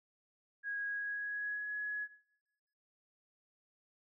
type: tone with pitch glide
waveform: sine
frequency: 1648 to 1684.6 Hz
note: G#6 to G#6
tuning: -14 to +24 cents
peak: -36 dBFS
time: 0.63-2.08 s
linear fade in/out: 50 ms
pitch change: +38 cents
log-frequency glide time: 0.87-1.74 s
effects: noise-tail reverb RT60 0.9 s tail -17 dB re dry